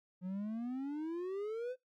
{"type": "exponential sweep", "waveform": "triangle", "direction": "up", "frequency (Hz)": [178.2, 518], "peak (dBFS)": -35, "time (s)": [0.21, 1.76], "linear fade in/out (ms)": 50, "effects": ["noise-tail reverb RT60 0.2 s tail -24 dB re dry"]}